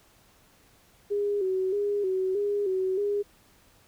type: tone with vibrato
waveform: sine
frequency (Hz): 392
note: G4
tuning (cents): 0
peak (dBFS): -24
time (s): 1.1-3.23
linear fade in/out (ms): 20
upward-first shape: square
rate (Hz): 1.6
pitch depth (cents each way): 72
effects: pink hiss -60 dBFS RMS until 3.87 s